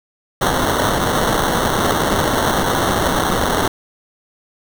white noise with sample-and-hold, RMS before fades -17 dBFS, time 0.41-3.68 s, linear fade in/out 5 ms, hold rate 2450 Hz, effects none

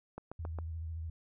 click train, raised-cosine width 1 ms, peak -28 dBFS, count 4, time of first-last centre 0.18-0.587 s, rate 7.37 Hz
sine tone with vibrato, 81.3 Hz, E2, 23 cents flat, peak -37 dBFS, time 0.39-1.1 s, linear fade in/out 5 ms, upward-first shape sine, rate 14 Hz, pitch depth 56 cents each way
effects none

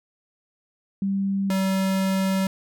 sine / square tone pair in turn, 196 / 191.41 Hz, G3 / G3, 0 / -41 cents, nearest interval unison, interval 41 cents, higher first, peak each -21 dBFS, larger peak neither, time 1.02-1.5 / 1.5-2.47 s, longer second, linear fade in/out 2 ms, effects none

